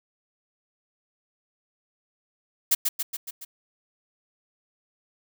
blue noise with echo, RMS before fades -19 dBFS, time 2.71-2.75 s, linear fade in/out 10 ms, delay 140 ms, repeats 5, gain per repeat -4 dB, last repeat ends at 3.45 s, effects none

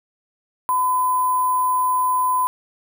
sine tone with sample-and-hold, 1010 Hz, B5, 39 cents sharp, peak -16 dBFS, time 0.69-2.47 s, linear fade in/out 0 ms, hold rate 11025 Hz, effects none

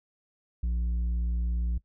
sine tone with tanh clipping, 58.7 Hz, A#1, 13 cents sharp, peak -27 dBFS, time 0.63-1.78 s, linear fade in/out 5 ms, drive 6 dB, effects noise-tail reverb RT60 0.1 s tail -19 dB re dry

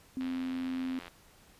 sine tone, 260 Hz, C4, 11 cents flat, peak -32 dBFS, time 0.17-0.99 s, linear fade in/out 0 ms
click train, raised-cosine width 0.3 ms, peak -29 dBFS, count 77, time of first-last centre 0.21-1.081 s, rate 87.3 Hz
effects pink hiss -60 dBFS RMS until 1.59 s + resampled to 32000 Hz

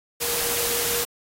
sine tone in noise, 474.7 Hz, A#4, 31 cents sharp, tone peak -32 dBFS, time 0.2-1.05 s, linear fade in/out 20 ms, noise white, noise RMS -25 dBFS, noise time 0.2-1.05 s, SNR -10 dB, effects AAC 48 kbps

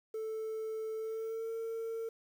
sine tone with pitch glide, 440 to 453.2 Hz, A4 to A#4, 0 to -49 cents, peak -33 dBFS, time 0.14-2.09 s, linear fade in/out 5 ms, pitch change +51 cents, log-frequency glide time 0.95-1.51 s, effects tanh soft clip ceiling -35 dBFS + 10-bit

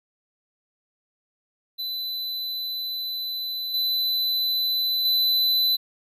square tone with level steps, 4007 Hz, B7, 24 cents sharp, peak -28 / -22 / -19 dBFS, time 1.78-5.77 s, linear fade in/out 20 ms, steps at 3.74 / 5.05 s, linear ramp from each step 2 ms, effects none

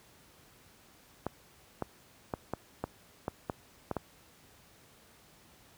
clicks, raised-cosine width 1 ms, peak -18 dBFS, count 9, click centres 1.266 / 1.823 / 2.338 / 2.536 / 2.84 / 3.281 / 3.498 / 3.913 / 3.967 s, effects pink hiss -60 dBFS RMS until 5.77 s + high-pass 60 Hz 12 dB/octave

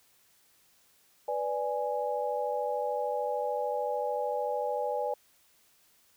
sine chord, G# diminished, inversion first, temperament equal, 493.9 / 587.3 / 830.6 Hz, B4 / D5 / G#5, 0 / 0 / 0 cents, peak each -33 dBFS, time 1.28-5.14 s, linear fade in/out 5 ms, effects white hiss -65 dBFS RMS until 6.16 s

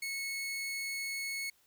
sawtooth tone, 2196 Hz, C#7, 17 cents flat, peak -32 dBFS, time 0.02-1.5 s, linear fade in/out 5 ms, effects white hiss -69 dBFS RMS until 1.66 s

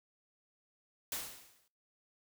white noise with exponential decay, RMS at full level -36 dBFS, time 1.12-1.68 s, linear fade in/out 2 ms, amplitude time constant 120 ms, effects noise-tail reverb RT60 0.4 s tail -23 dB re dry

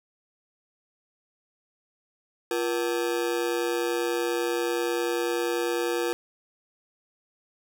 40% pulse ring-modulated tone, 412.8 Hz, G#4, 10 cents flat, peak -21 dBFS, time 2.51-6.13 s, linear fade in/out 0 ms, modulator 65.1 Hz, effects none

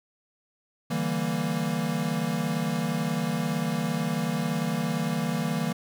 square chord, E half-diminished seventh, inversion third, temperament equal, 146.83 / 164.81 / 196 / 233.1 Hz, D3 / E3 / G3 / Bb3, 0 / 0 / 0 / 0 cents, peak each -36 / -30 / -33 / -31 dBFS, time 0.9-5.73 s, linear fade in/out 10 ms, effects 10-bit

